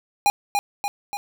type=tone with echo; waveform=square; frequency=815 Hz; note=G#5; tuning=33 cents flat; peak=-15 dBFS; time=0.26-0.3 s; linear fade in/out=0 ms; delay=290 ms; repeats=3; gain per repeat=-4 dB; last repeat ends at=1.17 s; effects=none